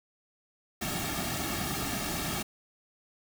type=noise with comb filter; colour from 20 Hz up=pink; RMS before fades=-33 dBFS; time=0.81-2.43 s; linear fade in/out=10 ms; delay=2 ms; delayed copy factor=-0.75; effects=none